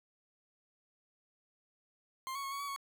40% pulse tone with pitch steps, 1054 / 1113 / 1093 / 1117 / 1134 / 1108 Hz, C6 / C#6 / C#6 / C#6 / C#6 / C#6, +12 / +7 / -25 / +13 / +39 / -1 cents, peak -37 dBFS, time 2.27-2.762 s, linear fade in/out 0 ms, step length 82 ms, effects none

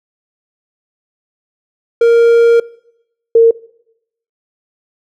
triangle / sine tone pair in turn, 466.2 / 458.2 Hz, A#4 / A#4, 0 / -30 cents, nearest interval unison, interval 30 cents, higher first, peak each -3 dBFS, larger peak neither, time 2.01-2.6 / 3.35-3.51 s, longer first, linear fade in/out 5 ms, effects noise-tail reverb RT60 0.8 s tail -22 dB re dry

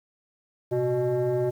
sine tone with frequency modulation, 370 Hz, F#4, in tune, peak -20 dBFS, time 0.71-1.51 s, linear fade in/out 20 ms, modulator 242 Hz, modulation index 0.98, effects tanh soft clip ceiling -20 dBFS + 9-bit

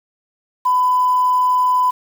sine tone with quantisation, 1002 Hz, B5, 25 cents sharp, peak -12 dBFS, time 0.65-1.91 s, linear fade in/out 10 ms, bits 6, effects none

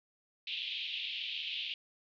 white band-pass noise, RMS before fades -39 dBFS, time 0.47-1.74 s, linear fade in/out 2 ms, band 2600 to 3600 Hz, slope 48 dB/octave, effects none

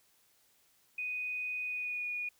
sine tone with pitch glide, 2489 to 2452 Hz, D#7 to D#7, 0 to -26 cents, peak -34 dBFS, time 0.98-2.29 s, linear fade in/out 5 ms, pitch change -26 cents, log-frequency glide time 1.64-2.08 s, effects white hiss -69 dBFS RMS until 2.39 s

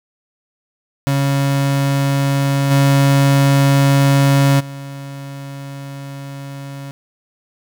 35% pulse tone with level steps, 138.8 Hz, C#3, 3 cents sharp, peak -12 / -8 / -26 dBFS, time 1.07-6.91 s, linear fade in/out 0 ms, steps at 2.7 / 4.59 s, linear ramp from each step 20 ms, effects none

